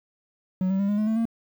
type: tone with pitch steps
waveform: triangle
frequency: 185.8 / 192.35 / 199.14 / 206.2 / 213.4 / 221 / 228.7 Hz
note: F#3 / G3 / G3 / G#3 / G#3 / A3 / A#3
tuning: +7 / -33 / +28 / -12 / +47 / +8 / -33 cents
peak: -19 dBFS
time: 0.61-1.254 s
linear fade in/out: 2 ms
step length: 92 ms
effects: 9-bit